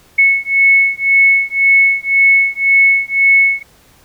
sine beating tone pair, 2200 / 2201.9 Hz, C#7 / C#7, -14 / -12 cents, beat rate 1.9 Hz, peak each -11 dBFS, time 0.18-3.63 s, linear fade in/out 10 ms, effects pink hiss -48 dBFS RMS until 4.04 s

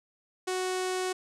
sawtooth tone with low-pass filter, 370 Hz, F#4, in tune, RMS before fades -31 dBFS, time 0.47-1.13 s, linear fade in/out 10 ms, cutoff 8700 Hz, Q 1.7, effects none

